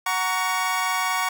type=chord; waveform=25% pulse; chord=F# major; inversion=none; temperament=equal with one note detuned; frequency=740 / 932.3 / 1122.3 Hz; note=F#5 / A#5 / C#6; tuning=0 / 0 / +21 cents; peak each=-24 / -24 / -21 dBFS; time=0.06-1.29 s; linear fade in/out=5 ms; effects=none